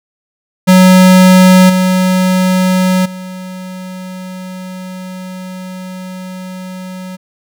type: tone with level steps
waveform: square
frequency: 185 Hz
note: F#3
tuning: in tune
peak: -3 / -9 / -24 dBFS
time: 0.67-7.17 s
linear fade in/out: 20 ms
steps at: 1.69 / 3.05 s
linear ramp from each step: 10 ms
effects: none